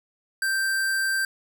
square tone, 1568 Hz, G6, in tune, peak -23 dBFS, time 0.42-1.25 s, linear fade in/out 2 ms, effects none

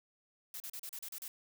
blue noise bursts, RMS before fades -44 dBFS, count 8, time 0.54-1.28 s, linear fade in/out 2 ms, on 61 ms, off 36 ms, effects none

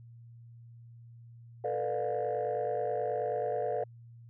sine chord, B half-diminished seventh, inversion third, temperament just, 444.5 / 493.9 / 592.7 / 711.2 Hz, A4 / B4 / D5 / F5, +18 / 0 / +16 / +31 cents, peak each -34 dBFS, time 1.64-3.84 s, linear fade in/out 5 ms, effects tanh soft clip ceiling -24 dBFS + added 117 Hz sine -49 dBFS peak until 4.29 s

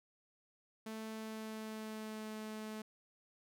sawtooth tone with pitch glide, 220 to 216.3 Hz, A3 to A3, 0 to -29 cents, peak -39 dBFS, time 0.86-2.82 s, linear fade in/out 5 ms, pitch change -29 cents, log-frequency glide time 1.1-2.32 s, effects none

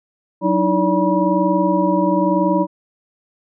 sine tone cluster, 184.9 / 302.3 / 323.2 / 575 / 966 Hz, F#3 / D#4 / E4 / D5 / B5, -1 / -50 / -34 / -37 / -39 cents, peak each -20 dBFS, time 0.41-2.67 s, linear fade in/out 50 ms, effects none

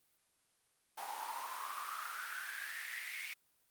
pink noise with high-pass filter sweep, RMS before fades -43 dBFS, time 0.97-3.34 s, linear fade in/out 10 ms, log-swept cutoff 800 to 2300 Hz, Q 7.7, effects white hiss -75 dBFS RMS until 3.7 s + Opus 32 kbps

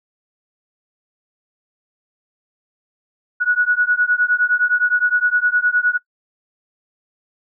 sine beating tone pair, 1460 / 1469.7 Hz, F#6 / F#6, -24 / -12 cents, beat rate 9.7 Hz, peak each -17 dBFS, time 3.4-5.98 s, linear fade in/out 20 ms, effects noise-tail reverb RT60 0.1 s tail -21 dB re dry

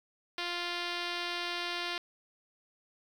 5% pulse tone with low-pass filter, 349.2 Hz, F4, in tune, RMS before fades -36 dBFS, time 0.38-1.98 s, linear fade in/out 2 ms, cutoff 4700 Hz, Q 1.4, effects 9-bit

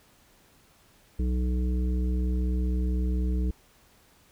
harmonic tone, 62.1 Hz, B1, 10 cents sharp, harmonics 1 / 3 / 5 / 7, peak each -24 / -33 / -37 / -42 dBFS, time 1.19-3.51 s, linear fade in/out 5 ms, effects pink hiss -60 dBFS RMS until 4.31 s

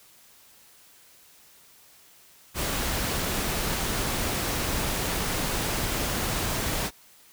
pink noise, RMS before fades -28 dBFS, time 2.54-6.91 s, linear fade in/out 50 ms, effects white hiss -55 dBFS RMS until 7.32 s

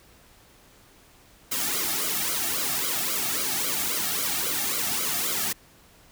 white noise with flanger, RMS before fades -27 dBFS, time 1.51-5.53 s, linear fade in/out 10 ms, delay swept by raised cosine 1.1 to 2.05 ms, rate 3.7 Hz, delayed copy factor -0.95, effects pink hiss -55 dBFS RMS until 6.11 s

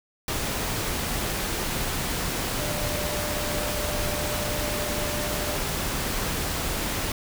sine tone in noise, 595 Hz, D5, 22 cents sharp, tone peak -33 dBFS, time 2.6-5.57 s, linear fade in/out 2 ms, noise pink, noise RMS -28 dBFS, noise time 0.28-7.12 s, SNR -8 dB, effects none

